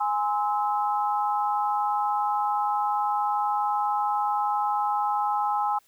sine chord, Ab augmented, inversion none, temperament just, 830.6 / 1038.3 / 1297.8 Hz, Ab5 / C6 / E6, 0 / -14 / -27 cents, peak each -24 / -30 / -30 dBFS, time 0-5.79 s, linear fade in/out 10 ms, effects white hiss -63 dBFS RMS until 5.87 s

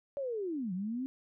sine linear two-way sweep, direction down then up, 575 to 175 to 269.7 Hz, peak -33 dBFS, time 0.17-1.06 s, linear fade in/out 0 ms, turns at 0.73 s, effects none

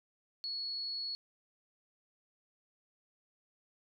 sine tone, 4369 Hz, C#8, 26 cents flat, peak -36 dBFS, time 0.44-1.15 s, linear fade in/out 0 ms, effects none

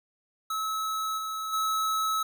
square tone with level steps, 1295 Hz, E6, 31 cents flat, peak -29 / -32 / -26 dBFS, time 0.5-2.23 s, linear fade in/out 5 ms, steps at 1.17 / 1.52 s, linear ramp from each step 20 ms, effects none

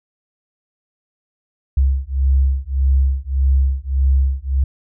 sine beating tone pair, 66.4 / 68.1 Hz, C2 / C#2, +26 / -30 cents, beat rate 1.7 Hz, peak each -16 dBFS, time 1.77-4.64 s, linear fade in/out 5 ms, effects none

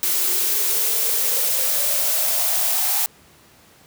blue noise with high-pass filter sweep, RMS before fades -20 dBFS, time 0.03-3.06 s, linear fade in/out 0 ms, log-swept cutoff 340 to 780 Hz, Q 7.3, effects pink hiss -51 dBFS RMS until 3.86 s + high-pass 80 Hz 12 dB/octave

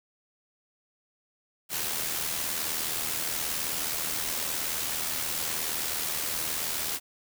white noise with amplitude modulation, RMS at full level -29 dBFS, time 1.69-7 s, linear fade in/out 50 ms, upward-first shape sine, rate 79 Hz, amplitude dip 45%, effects none

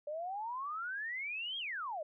sine exponential two-way sweep, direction up then down, 578 to 3305 to 578 Hz, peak -37 dBFS, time 0.07-2.03 s, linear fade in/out 5 ms, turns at 1.58 s, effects none

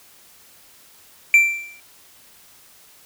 triangle tone with exponential decay, 2349 Hz, D7, in tune, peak -5 dBFS, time 1.34-1.8 s, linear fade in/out 1 ms, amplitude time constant 99 ms, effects white hiss -50 dBFS RMS until 3.05 s

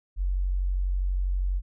sine tone, 46.16 Hz, F#1, 3 cents flat, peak -23 dBFS, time 0.16-1.62 s, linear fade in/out 50 ms, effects none

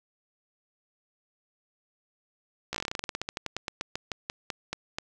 slowing click train, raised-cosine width 0.2 ms, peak -14 dBFS, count 27, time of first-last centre 2.73-4.985 s, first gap 15 ms, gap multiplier 1.12, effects none

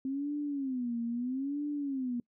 sine tone with vibrato, 261.6 Hz, C4, in tune, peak -31 dBFS, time 0.05-2.2 s, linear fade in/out 2 ms, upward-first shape sine, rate 0.77 Hz, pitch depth 200 cents each way, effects noise-tail reverb RT60 0.1 s tail -25 dB re dry

